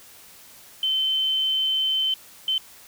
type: tone bursts at uneven times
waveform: sine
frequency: 3077 Hz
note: G7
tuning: 33 cents flat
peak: -20 dBFS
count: 2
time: 0.83-2.14 / 2.48-2.58 s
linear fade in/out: 2 ms
effects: white hiss -48 dBFS RMS until 2.87 s